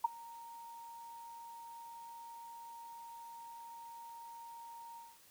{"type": "tone with ADSR envelope", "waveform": "sine", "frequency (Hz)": 930, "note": "A#5", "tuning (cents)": -4, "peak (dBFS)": -24, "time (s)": [0.04, 5.19], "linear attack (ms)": 8, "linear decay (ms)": 16, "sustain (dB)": -24, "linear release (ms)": 220, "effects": ["white hiss -63 dBFS RMS until 5.3 s"]}